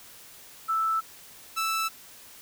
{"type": "tone pair in turn", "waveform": ["sine", "sawtooth"], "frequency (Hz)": [1318.5, 1318.5], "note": ["E6", "E6"], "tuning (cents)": [0, 0], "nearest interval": "unison", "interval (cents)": 0, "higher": "neither", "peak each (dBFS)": [-23, -22], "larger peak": "second", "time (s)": [[0.68, 1.01], [1.56, 1.89]], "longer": "neither", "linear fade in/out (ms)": 20, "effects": ["white hiss -49 dBFS RMS until 2.41 s"]}